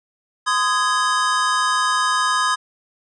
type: chord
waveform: square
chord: Ab major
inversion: first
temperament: equal with one note detuned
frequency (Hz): 1025 / 1244.5 / 1661.2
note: C6 / Eb6 / Ab6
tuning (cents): -36 / 0 / 0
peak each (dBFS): -22 / -21 / -23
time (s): 0.46-2.56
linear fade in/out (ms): 20
effects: resampled to 22050 Hz